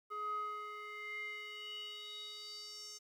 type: tone with band-pass filter sweep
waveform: square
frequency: 420 Hz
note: G#4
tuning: 19 cents sharp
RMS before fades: -45 dBFS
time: 0.1-2.99 s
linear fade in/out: 20 ms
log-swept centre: 1100 to 6000 Hz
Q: 6.1
effects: 12-bit